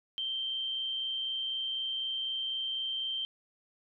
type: tone with amplitude modulation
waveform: sine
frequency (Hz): 3136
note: G7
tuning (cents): 0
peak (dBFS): -30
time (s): 0.18-3.25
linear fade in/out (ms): 0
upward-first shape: sine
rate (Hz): 124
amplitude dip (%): 35
effects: none